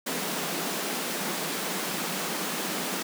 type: high-pass noise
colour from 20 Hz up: pink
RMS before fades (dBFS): -31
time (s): 0.06-3.03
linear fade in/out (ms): 10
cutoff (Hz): 160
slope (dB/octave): 96
effects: none